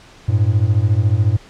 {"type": "beating tone pair", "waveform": "triangle", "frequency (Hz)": [97.6, 111.6], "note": ["G2", "A2"], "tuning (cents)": [-7, 25], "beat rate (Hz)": 14, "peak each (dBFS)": -13, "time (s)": [0.28, 1.37], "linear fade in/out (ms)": 10, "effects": ["pink hiss -44 dBFS RMS until 1.49 s", "low-pass 6000 Hz 12 dB/octave"]}